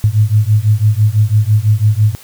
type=beating tone pair; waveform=sine; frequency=103.8 / 109.8 Hz; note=G#2 / A2; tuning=0 / -3 cents; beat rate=6 Hz; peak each=-11 dBFS; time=0.04-2.15 s; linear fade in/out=0 ms; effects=white hiss -39 dBFS RMS until 2.23 s